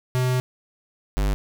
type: tone pair in turn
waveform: square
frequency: 127.1 / 49.8 Hz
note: C3 / G1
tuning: -50 / +28 cents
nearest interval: octave + major third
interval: 1622 cents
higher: first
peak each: -20 dBFS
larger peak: neither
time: 0.15-0.4 / 1.17-1.34 s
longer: first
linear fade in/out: 0 ms
effects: none